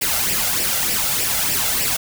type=noise with flanger; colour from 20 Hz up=white; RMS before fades=-20 dBFS; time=0.01-1.97 s; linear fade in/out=10 ms; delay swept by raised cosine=0.38 to 1.48 ms; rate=3.3 Hz; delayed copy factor=+0.6; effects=none